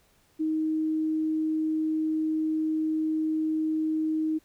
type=tone; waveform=sine; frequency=313.9 Hz; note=D#4; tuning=15 cents sharp; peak=-24 dBFS; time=0.39-4.39 s; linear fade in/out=20 ms; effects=pink hiss -64 dBFS RMS until 4.44 s